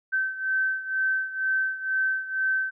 sine beating tone pair, 1542 / 1544.1 Hz, G6 / G6, -29 / -27 cents, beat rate 2.1 Hz, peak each -25 / -29 dBFS, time 0.12-2.71 s, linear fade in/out 20 ms, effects none

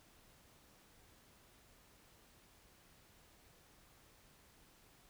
silence, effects pink hiss -66 dBFS RMS until 5.09 s

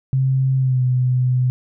sine tone with pitch glide, 132.5 to 126.52 Hz, C3 to B2, +22 to +42 cents, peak -14 dBFS, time 0.13-1.5 s, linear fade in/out 0 ms, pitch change -80 cents, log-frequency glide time 0.57-0.83 s, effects none

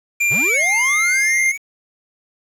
square tone with pitch glide, 2383 to 2111 Hz, D7 to C7, +25 to +15 cents, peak -15 dBFS, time 0.2-1.52 s, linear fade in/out 10 ms, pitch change -210 cents, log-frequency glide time 0.47-0.63 s
square linear sweep, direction up, 89.1 to 2289 Hz, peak -25 dBFS, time 0.3-1.58 s, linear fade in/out 20 ms
effects low-pass 11000 Hz 12 dB/octave + 7-bit

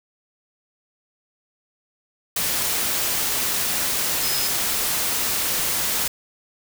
sine tone in noise, 5100 Hz, D#8, 42 cents sharp, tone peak -27 dBFS, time 4.23-4.48 s, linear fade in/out 5 ms, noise white, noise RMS -23 dBFS, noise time 2.36-6.08 s, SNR -7 dB, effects none

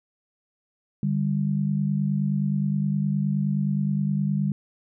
sine tone pair together, 148.1 / 197.69 Hz, D3 / G3, +15 / +15 cents, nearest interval perfect fourth, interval 500 cents, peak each -24 / -24 dBFS, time 1.03-4.52 s, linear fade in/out 2 ms, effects none

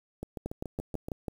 two click trains, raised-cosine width 2 ms, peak -23 / -20 dBFS, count 7 / 6, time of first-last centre 0.23-1.085 / 0.46-1.282 s, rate 7.02 / 6.08 Hz, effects 8-bit

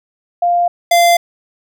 sine / square tone pair in turn, 699 / 690.6 Hz, F5 / F5, +1 / -20 cents, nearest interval unison, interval 21 cents, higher first, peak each -10 / -8 dBFS, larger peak second, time 0.42-0.68 / 0.91-1.17 s, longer neither, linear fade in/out 5 ms, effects none

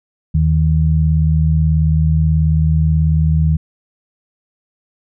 sine tone pair together, 78.6 / 157.02 Hz, D#2 / D#3, +18 / +16 cents, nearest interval octave, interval 1198 cents, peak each -13 dBFS, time 0.34-3.57 s, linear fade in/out 10 ms, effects none

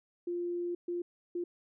sine tone bursts at uneven times, 349.2 Hz, F4, in tune, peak -32 dBFS, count 3, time 0.27-0.75 / 0.88-1.02 / 1.35-1.44 s, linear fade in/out 5 ms, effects none

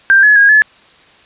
sine tone with pitch steps, 1582 / 1701 / 1636 / 1719 Hz, G6 / G#6 / G#6 / A6, +15 / +41 / -26 / -41 cents, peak -4 dBFS, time 0.1-0.62 s, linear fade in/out 0 ms, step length 130 ms, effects white hiss -45 dBFS RMS until 1.25 s + resampled to 8000 Hz

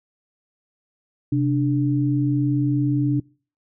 sine tone pair together, 130.81 / 293.7 Hz, C3 / D4, 0 / 0 cents, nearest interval octave + major second, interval 1400 cents, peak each -20 dBFS, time 1.32-3.2 s, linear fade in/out 5 ms, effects noise-tail reverb RT60 0.4 s tail -25 dB re dry

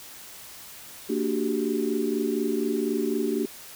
sine tone cluster, 228.8 / 293.7 / 371.3 / 395.4 Hz, A#3 / D4 / F#4 / G4, -32 / 0 / +6 / +15 cents, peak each -29 dBFS, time 1.09-3.46 s, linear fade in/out 10 ms, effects white hiss -44 dBFS RMS until 3.75 s

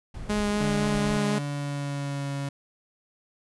brown noise, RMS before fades -37 dBFS, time 0.14-1.17 s, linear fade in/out 5 ms
sawtooth tone with vibrato, 207.7 Hz, G#3, in tune, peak -20 dBFS, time 0.29-1.39 s, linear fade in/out 10 ms, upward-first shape sine, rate 3.9 Hz, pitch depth 12 cents each way
35% pulse tone with pitch glide, 148 to 139.85 Hz, D3 to C#3, +14 to +16 cents, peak -27 dBFS, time 0.6-2.49 s, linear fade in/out 5 ms, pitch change -98 cents, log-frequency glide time 0.72-2.31 s
effects resampled to 24000 Hz

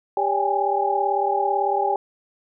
sine tone cluster, 397.3 / 568 / 797 / 835 Hz, G4 / C#5 / G5 / G#5, +23 / +42 / +28 / +9 cents, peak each -25 / -28 / -22 / -24 dBFS, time 0.17-1.96 s, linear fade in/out 2 ms, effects none

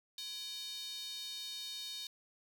square tone with high-pass filter, 336.9 Hz, E4, 38 cents sharp, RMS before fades -44 dBFS, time 0.18-2.07 s, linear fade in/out 2 ms, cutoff 3900 Hz, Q 6, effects none

